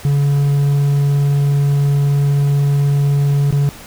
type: tone with dropouts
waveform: triangle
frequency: 142 Hz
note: C#3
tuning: 42 cents sharp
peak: -9 dBFS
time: 0.05-3.69 s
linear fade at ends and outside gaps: 0 ms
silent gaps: 3.508-3.526 s
effects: pink hiss -36 dBFS RMS until 3.86 s